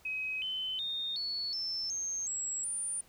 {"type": "tone with pitch steps", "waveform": "sine", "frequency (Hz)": [2536, 3051, 3670, 4415, 5312, 6390, 7688, 9249], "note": ["D#7", "G7", "A#7", "C#8", "E8", "G8", "B8", "D9"], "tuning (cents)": [32, -48, -28, -8, 12, 32, -48, -28], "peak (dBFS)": -33, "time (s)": [0.05, 3.01], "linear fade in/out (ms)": 5, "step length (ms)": 370, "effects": ["pink hiss -62 dBFS RMS until 3.08 s"]}